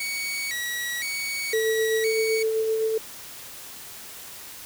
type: tone with vibrato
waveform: sawtooth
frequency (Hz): 2077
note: C7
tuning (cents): -13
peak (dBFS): -24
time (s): 0-2.43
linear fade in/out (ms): 5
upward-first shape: square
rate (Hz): 0.98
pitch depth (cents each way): 130
type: tone with tremolo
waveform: sine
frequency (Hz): 442.2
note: A4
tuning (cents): +9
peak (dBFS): -20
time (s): 1.53-2.98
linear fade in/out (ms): 5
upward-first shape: sine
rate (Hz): 7.8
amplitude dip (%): 30
effects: white hiss -41 dBFS RMS until 4.65 s